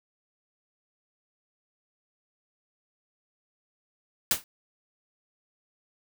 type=noise with exponential decay; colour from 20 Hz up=white; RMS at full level=-19 dBFS; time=4.31-4.44 s; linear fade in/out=1 ms; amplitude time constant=27 ms; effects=none

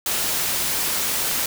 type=noise; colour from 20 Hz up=white; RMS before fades=-23 dBFS; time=0.06-1.46 s; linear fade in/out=2 ms; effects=none

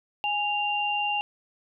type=tone pair together; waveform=sine; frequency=827.4 / 2783 Hz; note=G#5 / F7; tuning=-7 / -7 cents; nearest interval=octave + major sixth; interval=2100 cents; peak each=-27 dBFS; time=0.24-1.21 s; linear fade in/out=0 ms; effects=none

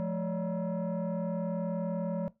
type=tone with frequency modulation; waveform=sine; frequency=174.61 Hz; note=F3; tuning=in tune; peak=-28 dBFS; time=0-2.28 s; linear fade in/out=0 ms; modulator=389 Hz; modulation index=1.2; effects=noise-tail reverb RT60 0.2 s tail -19 dB re dry + tanh soft clip ceiling -27 dBFS

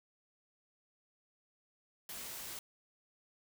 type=noise; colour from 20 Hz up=white; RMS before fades=-45 dBFS; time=2.09-2.59 s; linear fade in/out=2 ms; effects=none

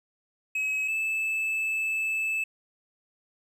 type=tone pair in turn; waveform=triangle; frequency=2558 / 2621 Hz; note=D#7 / E7; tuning=+47 / -11 cents; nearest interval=unison; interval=42 cents; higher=second; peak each=-24 dBFS; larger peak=neither; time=0.55-0.88 / 0.88-2.44 s; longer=second; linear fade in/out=5 ms; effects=none

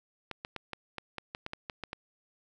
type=clicks; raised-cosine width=0.3 ms; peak=-21 dBFS; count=12; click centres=0.313 / 0.449 / 0.563 / 0.733 / 0.983 / 1.183 / 1.349 / 1.464 / 1.534 / 1.698 / 1.837 / 1.931 s; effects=none

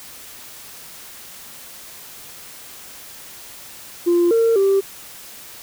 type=tone with pitch steps; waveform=sine; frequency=346.7 / 456.9 / 391.3 Hz; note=F4 / A#4 / G4; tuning=-13 / -35 / -3 cents; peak=-11 dBFS; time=4.06-4.81 s; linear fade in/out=20 ms; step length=250 ms; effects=tanh soft clip ceiling -10 dBFS + white hiss -39 dBFS RMS until 5.62 s

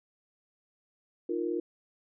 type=chord; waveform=sine; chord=Eb suspended second; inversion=none; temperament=equal with one note detuned; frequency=309.5 / 349.2 / 466.2 Hz; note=Eb4 / F4 / Bb4; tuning=-9 / 0 / 0 cents; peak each=-35 / -31 / -35 dBFS; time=1.29-1.6 s; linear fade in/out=5 ms; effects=none

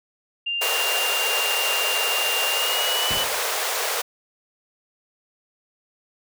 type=tone with pitch glide; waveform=sine; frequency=2794 to 2977 Hz; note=F7 to F#7; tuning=0 to +10 cents; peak=-23 dBFS; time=0.46-3.24 s; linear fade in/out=10 ms; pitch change=+110 cents; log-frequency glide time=2.5-3.1 s
type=high-pass noise; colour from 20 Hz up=pink; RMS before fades=-25 dBFS; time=0.61-4.02 s; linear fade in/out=10 ms; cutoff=440 Hz; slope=48 dB/octave
type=noise with exponential decay; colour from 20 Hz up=pink; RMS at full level=-28 dBFS; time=3.1-3.53 s; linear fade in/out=5 ms; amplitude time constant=93 ms
effects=none

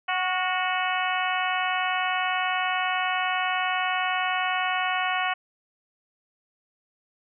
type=harmonic tone with a mistuned harmonic; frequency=370 Hz; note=F#4; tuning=in tune; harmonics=2 / 3 / 4 / 5 / 6 / 7 / 8; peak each=-28 / -30 / -31 / -32 / -33 / -33 / -34 dBFS; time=0.08-5.34 s; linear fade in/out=10 ms; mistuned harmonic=4; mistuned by=-35 cents; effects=none

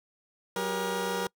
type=tone cluster; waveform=20% pulse; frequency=187.5 / 402 / 475.2 Hz; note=F#3 / G4 / A#4; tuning=+23 / +44 / +33 cents; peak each=-30 / -31 / -26 dBFS; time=0.56-1.27 s; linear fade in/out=2 ms; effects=noise-tail reverb RT60 0.1 s tail -25 dB re dry

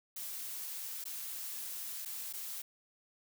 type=noise with dropouts; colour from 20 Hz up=blue; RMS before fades=-42 dBFS; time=0.16-2.62 s; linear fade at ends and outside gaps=5 ms; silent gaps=1.041-1.053 / 2.051-2.057 / 2.328-2.335 s; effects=none

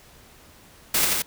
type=noise with echo; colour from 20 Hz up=white; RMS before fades=-21 dBFS; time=0.94-1.05 s; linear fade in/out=5 ms; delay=86 ms; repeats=2; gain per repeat=-2 dB; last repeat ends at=1.222 s; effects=pink hiss -51 dBFS RMS until 1.26 s

